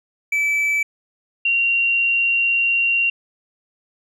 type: tone pair in turn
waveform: triangle / sine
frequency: 2309 / 2758 Hz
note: D7 / F7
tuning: -30 / -22 cents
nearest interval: minor third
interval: 308 cents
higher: second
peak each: -15 dBFS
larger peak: neither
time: 0.32-0.83 / 1.45-3.1 s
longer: second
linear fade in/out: 5 ms
effects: none